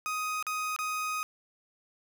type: tone with dropouts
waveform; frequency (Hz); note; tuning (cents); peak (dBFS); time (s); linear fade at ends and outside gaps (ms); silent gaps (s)
30% pulse; 1252; D#6; +10; -28; 0.06-1.23; 0; 0.426-0.467 / 0.763-0.789
effects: none